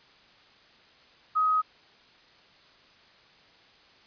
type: tone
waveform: sine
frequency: 1261 Hz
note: D#6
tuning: 23 cents sharp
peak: -21 dBFS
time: 1.35-1.62 s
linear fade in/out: 20 ms
effects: white hiss -57 dBFS RMS until 4.06 s + resampled to 11025 Hz